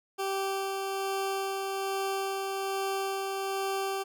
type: tone with tremolo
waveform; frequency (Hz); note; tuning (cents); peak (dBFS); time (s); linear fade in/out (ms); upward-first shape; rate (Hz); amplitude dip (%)
20% pulse; 389; G4; -13; -24; 0.18-4.04; 20; sine; 1.2; 25
effects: none